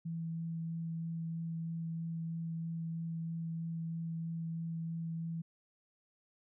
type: tone with vibrato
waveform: sine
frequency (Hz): 164.81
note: E3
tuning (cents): 0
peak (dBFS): -36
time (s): 0.05-5.42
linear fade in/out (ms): 10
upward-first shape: sine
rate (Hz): 3.1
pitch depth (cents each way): 8
effects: none